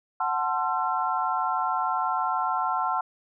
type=chord; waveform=sine; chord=F# half-diminished seventh; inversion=none; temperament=equal with one note detuned; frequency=740 / 880 / 1046.5 / 1352.5 Hz; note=F#5 / A5 / C6 / E6; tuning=0 / 0 / 0 / +44 cents; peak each=-29 dBFS; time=0.2-3.01 s; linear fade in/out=5 ms; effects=none